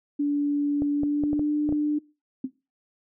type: tone with pitch glide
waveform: sine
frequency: 289 to 297.8 Hz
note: D4 to D4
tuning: -28 to +24 cents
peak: -21 dBFS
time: 0.19-1.99 s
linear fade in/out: 10 ms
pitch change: +52 cents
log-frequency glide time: 0.92-1.5 s
type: clicks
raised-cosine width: 2 ms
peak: -19 dBFS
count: 7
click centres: 0.821 / 1.034 / 1.237 / 1.331 / 1.394 / 1.691 / 1.725 s
type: tone with exponential decay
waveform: sine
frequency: 261.9 Hz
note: C4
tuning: 2 cents sharp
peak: -22 dBFS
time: 2.44-2.52 s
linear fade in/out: 5 ms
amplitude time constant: 16 ms
effects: noise-tail reverb RT60 0.3 s tail -22 dB re dry